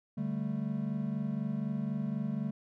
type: chord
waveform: triangle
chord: D suspended fourth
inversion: none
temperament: equal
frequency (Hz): 146.83 / 196 / 220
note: D3 / G3 / A3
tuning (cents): 0 / 0 / 0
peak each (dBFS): -35 / -34 / -33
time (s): 0.17-2.51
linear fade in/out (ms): 10
effects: none